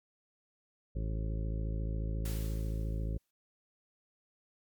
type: harmonic tone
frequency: 54.2 Hz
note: A1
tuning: 25 cents flat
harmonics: 1 / 2 / 3 / 4 / 5 / 6 / 7 / 8 / 10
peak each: -33 / -39 / -42 / -50 / -50 / -50 / -53 / -52 / -52 dBFS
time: 0.95-3.18 s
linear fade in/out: 10 ms
type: noise with exponential decay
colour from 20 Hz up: white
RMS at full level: -44 dBFS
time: 2.25-3.31 s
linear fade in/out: 5 ms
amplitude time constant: 230 ms
effects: MP3 96 kbps